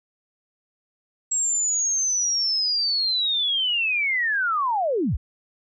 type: linear sweep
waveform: sine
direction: down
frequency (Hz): 7650 to 31.76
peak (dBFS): -20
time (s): 1.31-5.17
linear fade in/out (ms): 10
effects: none